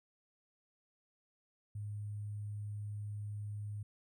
sine tone with sample-and-hold, 103.83 Hz, G#2, in tune, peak -39 dBFS, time 1.75-3.83 s, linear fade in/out 5 ms, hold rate 8820 Hz, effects none

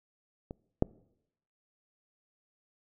clicks, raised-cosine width 2 ms, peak -26 / -10 dBFS, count 2, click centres 0.509 / 0.824 s, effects noise-tail reverb RT60 0.8 s tail -24 dB re dry

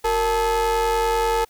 square ring-modulated tone, 208.3 Hz, G#3, 5 cents sharp, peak -16 dBFS, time 0.04-1.45 s, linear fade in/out 10 ms, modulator 670 Hz, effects white hiss -58 dBFS RMS until 1.49 s

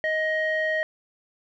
square tone with low-pass filter, 627 Hz, D#5, 13 cents sharp, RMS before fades -25 dBFS, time 0.04-0.83 s, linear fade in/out 0 ms, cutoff 2100 Hz, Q 4.8, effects none

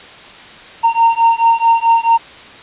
triangle beating tone pair, 917 / 921.6 Hz, A#5 / A#5, -29 / -20 cents, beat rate 4.6 Hz, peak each -10 dBFS, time 0.83-2.18 s, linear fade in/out 20 ms, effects white hiss -36 dBFS RMS until 2.62 s + resampled to 8000 Hz

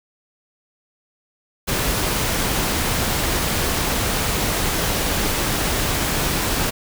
pink noise, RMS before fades -21 dBFS, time 1.67-6.71 s, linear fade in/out 20 ms, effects none

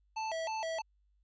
square tone with vibrato, 757 Hz, F#5, 39 cents sharp, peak -35 dBFS, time 0.16-0.82 s, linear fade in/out 10 ms, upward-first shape square, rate 3.2 Hz, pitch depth 260 cents each way, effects added 50 Hz sine -68 dBFS peak until 1.23 s + resampled to 16000 Hz

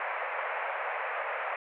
pink band-pass noise, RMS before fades -34 dBFS, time 0-1.56 s, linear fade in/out 2 ms, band 530 to 2400 Hz, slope 48 dB/octave, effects none

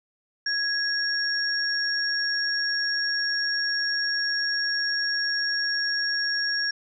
sine tone pair together, 1661.2 / 5547 Hz, G#6 / F8, 0 / -13 cents, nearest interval octave + major sixth, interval 2087 cents, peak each -26 dBFS, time 0.46-6.71 s, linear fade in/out 5 ms, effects none

